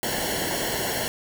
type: noise with comb filter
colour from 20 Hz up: pink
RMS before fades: -27 dBFS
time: 0.03-1.08 s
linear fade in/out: 0 ms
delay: 0.81 ms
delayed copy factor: -0.8
effects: none